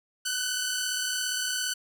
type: tone pair together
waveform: 10% pulse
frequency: 1486.6 / 1524 Hz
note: F#6 / G6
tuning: +8 / -49 cents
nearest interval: unison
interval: 43 cents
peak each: -21 / -24 dBFS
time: 0.25-1.74 s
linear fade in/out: 10 ms
effects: none